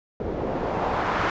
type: noise with low-pass filter sweep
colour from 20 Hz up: white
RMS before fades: -26 dBFS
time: 0.2-1.3 s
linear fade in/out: 2 ms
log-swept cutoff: 410 to 1400 Hz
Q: 1.3
effects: resampled to 16000 Hz